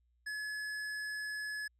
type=tone; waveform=square; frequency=1703 Hz; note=G#6; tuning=43 cents sharp; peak=-38 dBFS; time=0.26-1.68 s; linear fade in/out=10 ms; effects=added 60 Hz sine -70 dBFS peak until 1.79 s + low-pass 9000 Hz 12 dB/octave